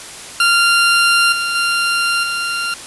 20% pulse tone with level steps, 1389 Hz, F6, 10 cents flat, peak -5 / -12 / -9 / -13 dBFS, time 0.4-2.74 s, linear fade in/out 2 ms, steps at 1.32 / 1.55 / 2.23 s, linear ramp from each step 5 ms, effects white hiss -32 dBFS RMS until 2.86 s + resampled to 24000 Hz

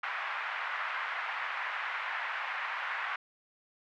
white band-pass noise, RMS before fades -36 dBFS, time 0.03-3.16 s, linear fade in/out 5 ms, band 870 to 2100 Hz, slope 24 dB/octave, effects none

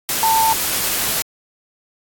sine tone in noise, 895 Hz, A5, 29 cents sharp, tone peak -13 dBFS, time 0.23-0.53 s, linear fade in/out 0 ms, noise white, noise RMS -20 dBFS, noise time 0.09-1.22 s, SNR +4 dB, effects AAC 64 kbps

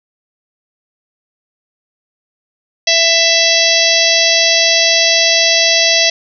harmonic tone, 664 Hz, E5, 12 cents sharp, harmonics 1 / 3 / 4 / 5 / 6 / 7 / 8 / 9, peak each -17 / -17 / -17 / -17 / -17 / -17 / -17 / -17 dBFS, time 2.87-6.1 s, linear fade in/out 5 ms, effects none

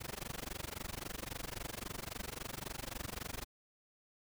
pink noise with amplitude modulation, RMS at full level -40 dBFS, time 0-3.45 s, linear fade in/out 20 ms, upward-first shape sine, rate 23.7 Hz, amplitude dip 100%, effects none

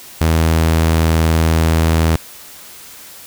sawtooth tone, 81 Hz, E2, 30 cents flat, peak -7 dBFS, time 0.21-2.16 s, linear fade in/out 0 ms, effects white hiss -37 dBFS RMS until 3.26 s

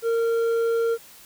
sine tone with hard clipping, 460.5 Hz, A#4, 21 cents flat, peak -21 dBFS, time 0.02-0.98 s, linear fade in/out 50 ms, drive 5 dB, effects white hiss -48 dBFS RMS until 1.25 s

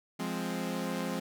sawtooth chord, F minor, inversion none, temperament equal, 174.61 / 207.7 / 261.6 Hz, F3 / Ab3 / C4, 0 / 0 / 0 cents, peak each -33 dBFS, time 0.19-1.2 s, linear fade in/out 10 ms, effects none

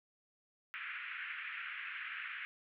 pink band-pass noise, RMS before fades -44 dBFS, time 0.74-2.45 s, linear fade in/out 0 ms, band 1400 to 2700 Hz, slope 48 dB/octave, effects none

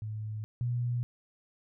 sine tone pair in turn, 107.8 / 121.23 Hz, A2 / B2, -35 / -32 cents, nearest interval major second, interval 203 cents, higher second, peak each -34 / -28 dBFS, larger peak second, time 0.02-0.44 / 0.61-1.03 s, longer neither, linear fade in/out 0 ms, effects none

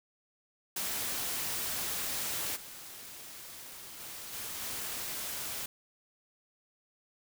white noise with level steps, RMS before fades -35 / -47 / -44 / -40 / -38 dBFS, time 0.76-5.66 s, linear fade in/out 5 ms, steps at 2.55 / 3.99 / 4.32 / 4.6 s, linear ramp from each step 20 ms, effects none

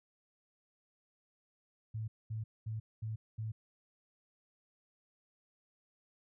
sine tone bursts, 110 Hz, A2, in tune, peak -36 dBFS, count 5, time 1.94-3.52 s, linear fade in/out 10 ms, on 140 ms, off 220 ms, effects none

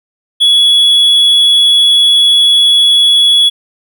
triangle tone, 3377 Hz, G#7, 28 cents sharp, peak -3 dBFS, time 0.4-3.5 s, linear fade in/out 20 ms, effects none

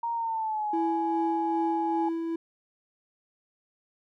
sine tone with pitch glide, 932.3 to 840.2 Hz, A#5 to G#5, 0 to +20 cents, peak -27 dBFS, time 0.03-2.09 s, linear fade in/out 5 ms, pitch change -180 cents, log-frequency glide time 0.14-0.68 s
triangle tone with tremolo, 330.6 Hz, E4, 5 cents sharp, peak -24 dBFS, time 0.73-2.36 s, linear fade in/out 5 ms, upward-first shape sine, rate 2.5 Hz, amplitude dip 30%
effects none

